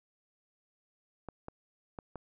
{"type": "clicks", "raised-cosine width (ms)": 1, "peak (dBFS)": -27, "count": 4, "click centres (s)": [1.287, 1.484, 1.988, 2.157], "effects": []}